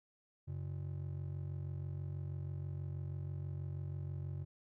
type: ring-modulated tone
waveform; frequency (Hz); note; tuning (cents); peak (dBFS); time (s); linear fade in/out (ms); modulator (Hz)
triangle; 116.3; A#2; -4; -34; 0.47-4.45; 20; 23.1
effects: none